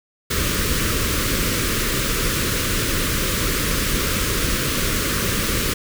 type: band-stop noise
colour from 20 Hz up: pink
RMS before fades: -21 dBFS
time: 0.3-5.74 s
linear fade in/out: 10 ms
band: 560 to 1100 Hz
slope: 48 dB/octave
effects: none